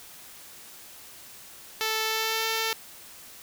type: tone with pitch glide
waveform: 5% pulse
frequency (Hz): 440 to 446.7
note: A4 to A4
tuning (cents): 0 to +26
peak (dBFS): -14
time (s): 1.81-2.73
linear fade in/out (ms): 0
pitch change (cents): +26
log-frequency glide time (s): 2.05-2.45
effects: white hiss -47 dBFS RMS until 3.42 s